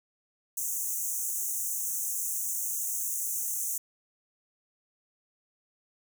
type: high-pass noise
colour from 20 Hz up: pink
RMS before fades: -32 dBFS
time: 0.57-3.78 s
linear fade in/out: 5 ms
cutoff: 6100 Hz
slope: 96 dB/octave
effects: none